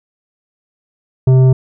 triangle tone with tanh clipping, 130 Hz, C3, 11 cents flat, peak -7 dBFS, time 1.27-1.53 s, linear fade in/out 5 ms, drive 14 dB, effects none

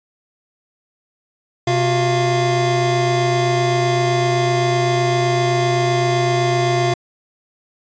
square tone cluster, 128 / 356.2 / 692 Hz, C3 / F4 / F5, -38 / +34 / -16 cents, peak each -20 dBFS, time 1.67-6.94 s, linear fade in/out 5 ms, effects resampled to 16000 Hz

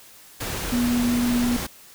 sine tone in noise, 241.8 Hz, B3, 36 cents flat, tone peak -19 dBFS, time 0.72-1.57 s, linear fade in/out 10 ms, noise pink, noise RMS -29 dBFS, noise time 0.4-1.67 s, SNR +7 dB, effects white hiss -48 dBFS RMS until 1.94 s

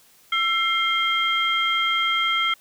sine tone cluster, 1338 / 2112 / 3205 Hz, E6 / C7 / G7, +25 / +16 / +38 cents, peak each -23 dBFS, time 0.32-2.54 s, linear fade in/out 5 ms, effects tanh soft clip ceiling -9 dBFS + white hiss -55 dBFS RMS until 2.6 s

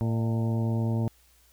harmonic tone with a mistuned harmonic, 113.7 Hz, A#2, 43 cents flat, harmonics 1 / 2 / 3 / 4 / 5 / 6 / 7 / 8, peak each -25 / -30 / -37 / -41 / -41 / -46 / -47 / -45 dBFS, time 0.01-1.08 s, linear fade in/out 0 ms, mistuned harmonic 5, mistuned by +57 cents, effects added 60 Hz sine -62 dBFS peak until 1.52 s + white hiss -62 dBFS RMS until 1.52 s

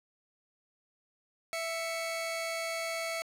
sawtooth tone pair together, 661 / 2223 Hz, E5 / C#7, +5 / +4 cents, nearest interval octave + major sixth, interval 2099 cents, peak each -31 / -34 dBFS, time 1.53-3.22 s, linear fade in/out 0 ms, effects low-pass 12000 Hz 12 dB/octave + 10-bit

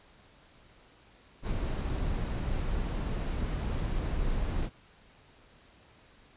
brown noise, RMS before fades -31 dBFS, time 1.42-4.7 s, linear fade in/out 50 ms, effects pink hiss -59 dBFS RMS until 6.36 s + resampled to 8000 Hz

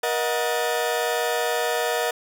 35% pulse tone cluster, 475 / 629 / 730 / 1778 Hz, A#4 / D#5 / F#5 / A6, +33 / +19 / -24 / +18 cents, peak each -24 / -26 / -26 / -29 dBFS, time 0.03-2.11 s, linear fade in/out 5 ms, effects none

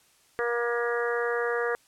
harmonic tone, 237.6 Hz, A#3, 33 cents sharp, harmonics 2 / 3 / 4 / 5 / 6 / 7 / 8, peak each -27 / -37 / -40 / -35 / -36 / -33 / -37 dBFS, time 0.39-1.75 s, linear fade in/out 0 ms, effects white hiss -62 dBFS RMS until 1.87 s + low-pass 11000 Hz 12 dB/octave

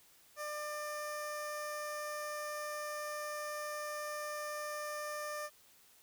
15% pulse tone with notch filter, 598 Hz, D5, 31 cents sharp, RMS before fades -41 dBFS, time 0.36-5.5 s, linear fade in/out 50 ms, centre 2800 Hz, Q 1.6, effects white hiss -64 dBFS RMS until 6.02 s

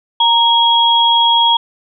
sine tone pair together, 931 / 3304 Hz, A#5 / G#7, -2 / -10 cents, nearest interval octave + minor seventh, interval 2192 cents, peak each -11 / -11 dBFS, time 0.2-1.57 s, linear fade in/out 5 ms, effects none

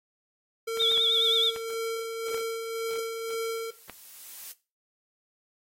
square tone with tremolo, 453.8 Hz, A#4, 47 cents flat, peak -28 dBFS, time 0.67-3.71 s, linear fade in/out 10 ms, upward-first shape sine, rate 1.9 Hz, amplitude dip 40%
clicks, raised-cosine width 0.3 ms, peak -24 dBFS, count 7, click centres 0.773 / 0.819 / 0.916 / 0.976 / 1.562 / 2.345 / 3.897 s
sine tone with vibrato, 3520 Hz, A7, in tune, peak -21 dBFS, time 0.79-1.51 s, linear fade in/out 20 ms, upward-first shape triangle, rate 9.5 Hz, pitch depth 110 cents each way
blue noise with exponential growth, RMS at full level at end -40 dBFS, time 2.26-4.52 s, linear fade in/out 2 ms, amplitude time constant 490 ms
effects noise-tail reverb RT60 0.3 s tail -17 dB re dry + AAC 48 kbps

